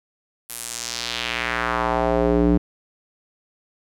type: tone with band-pass filter sweep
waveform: square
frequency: 59.1 Hz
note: A#1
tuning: 24 cents sharp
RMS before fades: -22 dBFS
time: 0.49-2.58 s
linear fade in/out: 10 ms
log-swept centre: 12000 to 260 Hz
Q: 1.8
effects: none